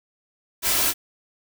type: noise with comb filter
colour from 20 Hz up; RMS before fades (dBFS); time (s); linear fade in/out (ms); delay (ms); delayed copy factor
white; -21; 0.62-0.94; 50; 3; +0.55
effects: none